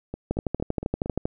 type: two click trains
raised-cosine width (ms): 2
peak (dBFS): -11 / -18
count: 13 / 5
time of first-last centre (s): 0.31-1.255 / 0.14-1.06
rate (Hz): 12.7 / 4.35
effects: none